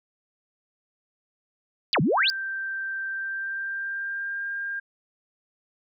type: exponential two-way sweep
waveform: sine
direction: down then up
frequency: 4991 to 130.81 to 4991 Hz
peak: -19 dBFS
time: 1.93-2.3 s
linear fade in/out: 0 ms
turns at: 2.01 s
type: tone with pitch glide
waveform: sine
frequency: 1568 to 1603.7 Hz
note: G6 to G6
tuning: 0 to +39 cents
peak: -28 dBFS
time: 2.17-4.8 s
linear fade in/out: 10 ms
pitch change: +39 cents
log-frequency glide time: 3.08-4.48 s
effects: none